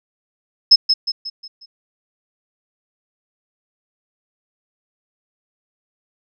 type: tone with echo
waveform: sine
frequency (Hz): 5180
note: E8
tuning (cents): -31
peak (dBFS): -4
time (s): 0.71-0.76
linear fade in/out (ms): 10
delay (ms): 180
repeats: 5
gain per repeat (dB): -7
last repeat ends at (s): 1.66
effects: none